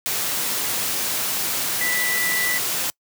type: tone in noise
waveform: sine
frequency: 1975.5 Hz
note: B6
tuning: in tune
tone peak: -22 dBFS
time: 1.81-2.58 s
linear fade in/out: 0 ms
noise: white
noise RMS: -24 dBFS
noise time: 0.06-2.9 s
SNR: -1 dB
effects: noise-tail reverb RT60 0.1 s tail -26 dB re dry + high-pass 100 Hz 12 dB/octave